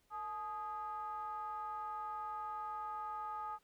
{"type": "ring-modulated tone", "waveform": "triangle", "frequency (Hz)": 196, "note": "G3", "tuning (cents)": 0, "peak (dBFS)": -35, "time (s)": [0.1, 3.59], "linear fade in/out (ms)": 50, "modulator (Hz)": 1050, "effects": ["pink hiss -75 dBFS RMS until 3.63 s"]}